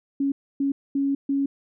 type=tone bursts at uneven times; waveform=sine; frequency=277.2 Hz; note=C#4; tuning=in tune; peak=-20 dBFS; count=4; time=0.2-0.32 / 0.6-0.72 / 0.95-1.15 / 1.29-1.46 s; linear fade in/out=5 ms; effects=none